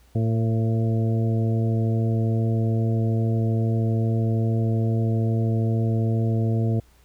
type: harmonic tone with a mistuned harmonic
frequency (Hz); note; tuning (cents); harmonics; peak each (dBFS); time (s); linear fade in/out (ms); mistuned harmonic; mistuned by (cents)
112.8; A2; +44; 1 / 2 / 3 / 4 / 5 / 6; -20 / -27 / -32 / -33 / -39 / -37; 0.15-6.8; 5; 5; -38
effects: added 60 Hz sine -54 dBFS peak until 7.04 s + pink hiss -60 dBFS RMS until 7.04 s